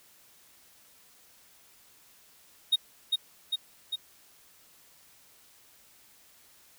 triangle tone with echo, 3729 Hz, A#7, in tune, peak -18 dBFS, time 2.72-2.76 s, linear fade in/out 10 ms, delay 400 ms, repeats 3, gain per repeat -3 dB, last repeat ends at 3.96 s, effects white hiss -59 dBFS RMS until 6.78 s

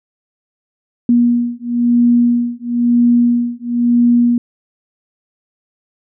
sine beating tone pair, 239 / 240 Hz, A#3 / B3, +43 / -49 cents, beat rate 1 Hz, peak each -13 dBFS, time 1.09-4.38 s, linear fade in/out 2 ms, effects none

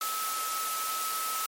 sine tone in noise, 1297 Hz, E6, 28 cents flat, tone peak -32 dBFS, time 0.01-1.46 s, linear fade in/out 2 ms, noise white, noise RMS -34 dBFS, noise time 0.01-1.46 s, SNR -1 dB, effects high-pass 400 Hz 12 dB/octave + MP3 64 kbps

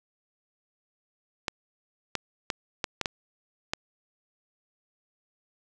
clicks, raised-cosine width 0.2 ms, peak -10 dBFS, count 7, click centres 1.482 / 2.153 / 2.502 / 2.842 / 3.013 / 3.058 / 3.735 s, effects none

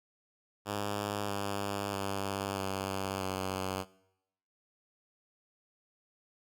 5% pulse tone with pitch steps, 102.4 / 100.47 / 98.57 / 96.71 / 94.88 Hz, G#2 / G2 / G2 / G2 / F#2, -24 / +43 / +10 / -23 / +44 cents, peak -22 dBFS, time 0.65-3.85 s, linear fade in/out 50 ms, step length 640 ms, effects noise-tail reverb RT60 0.8 s tail -21 dB re dry + Opus 48 kbps

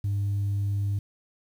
sine tone, 100.5 Hz, G2, 44 cents sharp, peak -22 dBFS, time 0.04-0.99 s, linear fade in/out 5 ms, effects tanh soft clip ceiling -22 dBFS + 9-bit

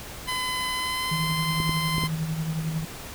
15% pulse tone with pitch glide, 1014 to 1035.3 Hz, B5 to C6, +45 to -19 cents, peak -20 dBFS, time 0.27-2.08 s, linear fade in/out 20 ms, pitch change +36 cents, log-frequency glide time 0.72-1.32 s
sine tone with tremolo, 159.5 Hz, D#3, 43 cents sharp, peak -23 dBFS, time 1.11-2.85 s, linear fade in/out 5 ms, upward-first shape triangle, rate 11 Hz, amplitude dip 60%
clicks, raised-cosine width 3 ms, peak -17 dBFS, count 4, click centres 1.602 / 1.694 / 1.982 / 2.037 s
effects pink hiss -39 dBFS RMS until 3.14 s

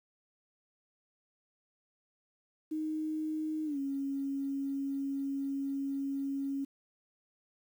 sine tone with pitch glide, 311.1 to 275.6 Hz, D#4 to C#4, 0 to -10 cents, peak -32 dBFS, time 2.71-6.65 s, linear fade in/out 10 ms, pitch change -210 cents, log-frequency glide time 3.65-3.78 s, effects 10-bit

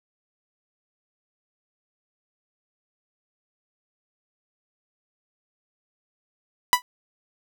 sawtooth tone with exponential decay, 987.8 Hz, B5, in tune, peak -6 dBFS, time 6.73-6.82 s, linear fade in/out 0 ms, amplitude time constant 18 ms, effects none

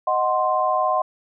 sine chord, C diminished, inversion first, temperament equal, 622.3 / 740 / 1046.5 Hz, Eb5 / Gb5 / C6, 0 / 0 / 0 cents, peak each -23 / -22 / -21 dBFS, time 0.07-1.02 s, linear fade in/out 5 ms, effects none

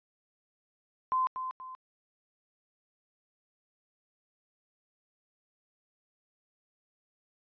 sine tone with echo, 1032 Hz, C6, 24 cents flat, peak -25 dBFS, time 1.12-1.27 s, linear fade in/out 0 ms, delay 240 ms, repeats 2, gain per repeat -8 dB, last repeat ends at 1.75 s, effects resampled to 11025 Hz

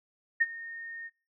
sine tone with ADSR envelope, 1839 Hz, A#6, 24 cents flat, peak -19 dBFS, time 0.4-1.1 s, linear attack 16 ms, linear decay 33 ms, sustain -20 dB, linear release 37 ms, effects noise-tail reverb RT60 0.3 s tail -18 dB re dry

